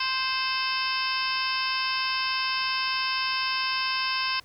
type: harmonic tone with a mistuned harmonic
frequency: 523.3 Hz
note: C5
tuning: in tune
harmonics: 2 / 3 / 4 / 5 / 6 / 7 / 8 / 9 / 10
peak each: -30 / -34 / -37 / -31 / -35 / -39 / -42 / -35 / -32 dBFS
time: 0-4.4 s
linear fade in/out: 5 ms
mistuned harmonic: 6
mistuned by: -44 cents
effects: pink hiss -57 dBFS RMS until 4.44 s